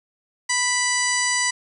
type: harmonic tone with a mistuned harmonic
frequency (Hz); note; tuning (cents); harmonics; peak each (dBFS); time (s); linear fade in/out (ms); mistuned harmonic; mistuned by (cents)
987.8; B5; 0; 1 / 2 / 3 / 4 / 5 / 6 / 7 / 8 / 9; -28 / -23 / -33 / -34 / -28 / -27 / -34 / -27 / -31; 0.49-1.51; 10; 5; -56
effects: 9-bit